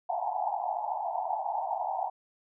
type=band-pass noise; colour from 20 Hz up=pink; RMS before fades=-32 dBFS; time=0.09-2.1 s; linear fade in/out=10 ms; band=680 to 920 Hz; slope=96 dB/octave; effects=none